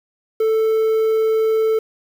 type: tone with quantisation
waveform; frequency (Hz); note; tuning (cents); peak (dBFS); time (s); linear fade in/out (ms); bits
triangle; 441.2; A4; +5; -12; 0.4-1.79; 5; 7
effects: none